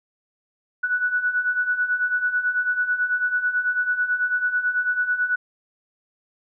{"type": "beating tone pair", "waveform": "sine", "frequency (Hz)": [1472, 1481.1], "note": ["F#6", "F#6"], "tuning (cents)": [-9, 1], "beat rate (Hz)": 9.1, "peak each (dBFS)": [-26, -21], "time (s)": [0.83, 5.36], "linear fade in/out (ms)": 10, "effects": []}